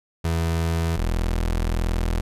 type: tone pair in turn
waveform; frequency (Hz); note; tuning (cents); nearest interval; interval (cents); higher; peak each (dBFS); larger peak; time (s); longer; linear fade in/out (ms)
30% pulse; 82.8 / 41.47; E2 / E1; +8 / +11; octave; 1197; first; -18; neither; 0.24-0.97 / 0.97-2.21; second; 10
effects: resampled to 32000 Hz